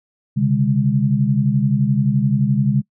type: tone cluster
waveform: sine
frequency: 132 / 143.6 / 203.6 Hz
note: C3 / D3 / G#3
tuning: +16 / -39 / -34 cents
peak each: -18 dBFS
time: 0.36-2.82 s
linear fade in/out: 20 ms
effects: noise-tail reverb RT60 0.1 s tail -24 dB re dry